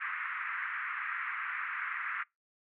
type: band-pass noise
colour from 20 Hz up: pink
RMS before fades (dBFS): -37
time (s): 0-2.24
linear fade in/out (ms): 20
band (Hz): 1200 to 2200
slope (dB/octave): 48
effects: noise-tail reverb RT60 0.2 s tail -26 dB re dry